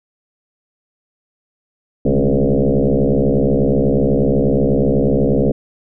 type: tone with frequency modulation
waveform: sine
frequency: 130.5 Hz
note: C3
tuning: 4 cents flat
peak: -11 dBFS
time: 2.05-5.52 s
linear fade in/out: 5 ms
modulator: 68.2 Hz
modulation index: 6.3
effects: none